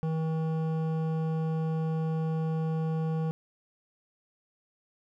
sine tone with hard clipping, 160 Hz, D#3, 49 cents sharp, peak -29 dBFS, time 0.03-3.31 s, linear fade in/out 0 ms, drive 12 dB, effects none

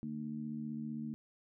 harmonic tone, 75.5 Hz, D2, 48 cents sharp, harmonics 2 / 3 / 4, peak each -46 / -39 / -48 dBFS, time 0.03-1.14 s, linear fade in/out 0 ms, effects none

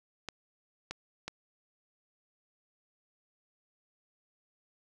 clicks, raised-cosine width 0.2 ms, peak -20 dBFS, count 3, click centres 0.287 / 0.91 / 1.28 s, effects none

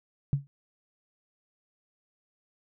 sine tone with exponential decay, 140 Hz, C#3, 18 cents sharp, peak -18 dBFS, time 0.33-0.47 s, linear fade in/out 0 ms, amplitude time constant 29 ms, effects none

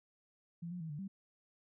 sine tone with pitch steps, 169.6 / 178.2 / 161 / 147.4 / 194.2 Hz, E3 / F3 / E3 / D3 / G3, +50 / +35 / -41 / +7 / -16 cents, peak -40 dBFS, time 0.62-1.08 s, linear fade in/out 10 ms, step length 92 ms, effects none

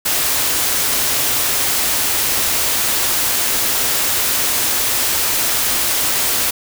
white band-stop noise, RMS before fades -17 dBFS, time 0.05-6.51 s, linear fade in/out 10 ms, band 150 to 210 Hz, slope 96 dB/octave, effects none

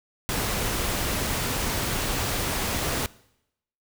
pink noise, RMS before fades -27 dBFS, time 0.29-3.06 s, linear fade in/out 0 ms, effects noise-tail reverb RT60 0.8 s tail -21 dB re dry

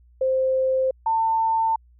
sine tone pair in turn, 523.3 / 897.5 Hz, C5 / A5, 0 / +34 cents, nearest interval major sixth, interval 934 cents, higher second, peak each -18 dBFS, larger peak neither, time 0.21-0.91 / 1.06-1.76 s, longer neither, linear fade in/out 5 ms, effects added 60 Hz sine -51 dBFS peak until 1.99 s

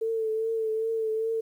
sine tone with vibrato, 444.8 Hz, A4, 19 cents sharp, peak -25 dBFS, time 0.01-1.41 s, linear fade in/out 10 ms, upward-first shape triangle, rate 2.5 Hz, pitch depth 36 cents each way, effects 10-bit

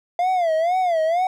triangle tone with vibrato, 688 Hz, F5, 26 cents flat, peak -15 dBFS, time 0.19-1.27 s, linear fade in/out 2 ms, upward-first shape sine, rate 2.1 Hz, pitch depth 150 cents each way, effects none

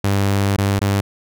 sawtooth tone with dropouts, 99.4 Hz, G2, 25 cents sharp, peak -11 dBFS, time 0.04-1.01 s, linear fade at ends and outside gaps 5 ms, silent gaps 0.565-0.582 / 0.792-0.814 s, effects none

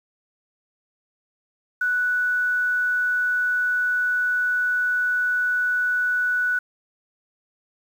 sine tone, 1480 Hz, F#6, in tune, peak -19 dBFS, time 1.81-6.59 s, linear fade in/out 5 ms, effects 8-bit

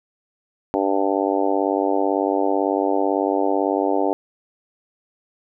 harmonic tone, 98 Hz, G2, in tune, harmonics 3 / 4 / 5 / 6 / 7 / 8 / 9, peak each -23 / -24 / -25 / -26 / -26 / -27 / -28 dBFS, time 0.74-4.13 s, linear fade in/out 0 ms, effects none

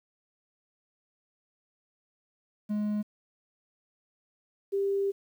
triangle / sine tone pair in turn, 209.6 / 395.7 Hz, G#3 / G4, +16 / +16 cents, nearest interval major seventh, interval 1100 cents, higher second, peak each -25 dBFS, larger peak neither, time 2.69-3.03 / 4.72-5.12 s, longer second, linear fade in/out 20 ms, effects 10-bit

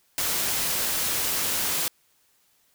white noise, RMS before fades -26 dBFS, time 0.18-1.88 s, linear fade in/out 0 ms, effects white hiss -65 dBFS RMS until 2.74 s

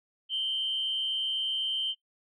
sine tone pair together, 2900 / 3116 Hz, F#7 / G7, -35 / -11 cents, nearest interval minor second, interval 124 cents, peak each -38 / -27 dBFS, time 0.29-1.95 s, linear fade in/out 50 ms, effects noise-tail reverb RT60 0.1 s tail -19 dB re dry + tanh soft clip ceiling -21 dBFS

